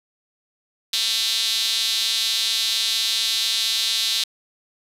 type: tone with high-pass filter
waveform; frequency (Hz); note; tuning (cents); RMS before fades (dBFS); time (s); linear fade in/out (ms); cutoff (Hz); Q
sawtooth; 224.3; A3; +34; -22; 0.93-4.24; 5; 3800; 4
effects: resampled to 32000 Hz